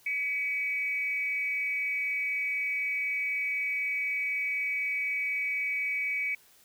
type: tone with amplitude modulation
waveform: sine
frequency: 2266 Hz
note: C#7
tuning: 37 cents sharp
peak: -25 dBFS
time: 0.06-6.35 s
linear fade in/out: 5 ms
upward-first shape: sine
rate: 280 Hz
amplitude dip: 60%
effects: white hiss -60 dBFS RMS until 6.64 s